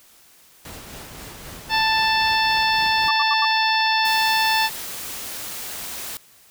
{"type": "noise with tremolo", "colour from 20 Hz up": "pink", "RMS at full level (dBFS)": -37, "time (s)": [0.65, 3.09], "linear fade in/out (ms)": 2, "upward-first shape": "sine", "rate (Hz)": 3.8, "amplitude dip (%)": 30}
{"type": "harmonic tone", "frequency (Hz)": 883, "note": "A5", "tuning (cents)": 6, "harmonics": [1, 2, 3, 4, 5, 6], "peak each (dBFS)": [-20, -23, -25, -26, -27, -28], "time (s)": [1.69, 4.7], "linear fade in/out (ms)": 50}
{"type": "tone bursts", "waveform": "sine", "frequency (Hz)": 1150, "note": "D6", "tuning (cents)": -37, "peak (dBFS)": -21, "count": 4, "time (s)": [3.08, 3.45], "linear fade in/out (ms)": 5, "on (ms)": 31, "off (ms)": 82}
{"type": "noise", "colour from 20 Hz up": "white", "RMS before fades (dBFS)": -32, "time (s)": [4.05, 6.17], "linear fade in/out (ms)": 0}
{"effects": ["white hiss -52 dBFS RMS until 6.5 s"]}